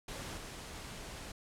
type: noise with level steps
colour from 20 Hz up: pink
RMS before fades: -43 / -46 dBFS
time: 0.08-1.32 s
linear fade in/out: 5 ms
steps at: 0.37 s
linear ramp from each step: 10 ms
effects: low-pass 10000 Hz 12 dB/octave